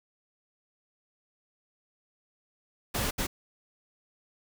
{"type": "noise bursts at uneven times", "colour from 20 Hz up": "pink", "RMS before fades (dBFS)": -30, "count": 2, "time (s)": [[2.94, 3.11], [3.18, 3.27]], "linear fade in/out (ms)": 10, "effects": []}